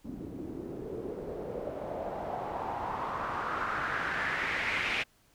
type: noise with low-pass filter sweep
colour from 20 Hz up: white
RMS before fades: -35 dBFS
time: 0.04-5.04 s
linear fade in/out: 20 ms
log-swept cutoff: 260 to 2500 Hz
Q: 3.4
effects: pink hiss -66 dBFS RMS until 5.34 s